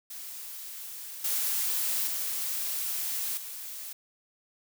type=noise with level steps; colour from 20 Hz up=blue; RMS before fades=-41 / -29 / -32 / -40 dBFS; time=0.1-3.93 s; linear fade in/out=5 ms; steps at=1.24 / 2.07 / 3.37 s; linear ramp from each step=5 ms; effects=none